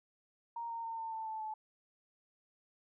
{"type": "tone with pitch steps", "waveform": "sine", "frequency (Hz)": [932.3, 921.1, 910, 899, 888.1, 877.4, 866.9], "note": ["A#5", "A#5", "A#5", "A5", "A5", "A5", "A5"], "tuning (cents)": [0, -21, -42, 37, 16, -5, -26], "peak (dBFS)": -38, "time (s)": [0.56, 1.54], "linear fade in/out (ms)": 5, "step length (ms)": 140, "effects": []}